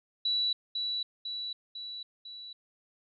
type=tone with echo; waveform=sine; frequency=3937 Hz; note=B7; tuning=6 cents flat; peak=-26 dBFS; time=0.25-0.53 s; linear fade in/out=5 ms; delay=500 ms; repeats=4; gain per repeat=-4 dB; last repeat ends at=2.53 s; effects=none